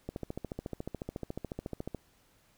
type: click train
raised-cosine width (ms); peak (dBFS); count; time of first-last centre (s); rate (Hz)
2; -23; 27; 0.09-1.947; 14
effects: pink hiss -67 dBFS RMS until 2.57 s